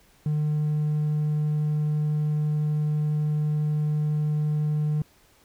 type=tone; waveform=triangle; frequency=151 Hz; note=D3; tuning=48 cents sharp; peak=-19 dBFS; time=0.26-5.02 s; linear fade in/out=2 ms; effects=tanh soft clip ceiling -16 dBFS + pink hiss -59 dBFS RMS until 5.44 s